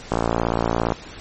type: click train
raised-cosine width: 1 ms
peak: -5 dBFS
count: 47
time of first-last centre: 0.12-0.921 s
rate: 57.4 Hz
effects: pink hiss -39 dBFS RMS until 1.2 s + MP3 32 kbps